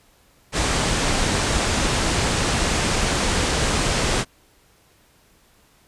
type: low-pass noise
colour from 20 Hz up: pink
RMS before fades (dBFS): -21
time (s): 0.52-4.25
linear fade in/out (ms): 50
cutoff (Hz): 9200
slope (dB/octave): 48
effects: pink hiss -57 dBFS RMS until 5.87 s + resampled to 32000 Hz